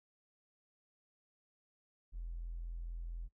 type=tone; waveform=triangle; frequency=42.19 Hz; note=E1; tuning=41 cents sharp; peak=-36 dBFS; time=2.12-3.29 s; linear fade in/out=50 ms; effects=noise-tail reverb RT60 0.1 s tail -23 dB re dry + tanh soft clip ceiling -38 dBFS